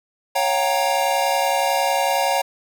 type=chord; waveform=square; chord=G half-diminished seventh; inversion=second; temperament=equal with one note detuned; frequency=554.4 / 713.1 / 784 / 932.3 Hz; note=Db5 / F5 / G5 / Bb5; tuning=0 / +36 / 0 / 0 cents; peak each=-24 dBFS; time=0.35-2.42 s; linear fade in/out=10 ms; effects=none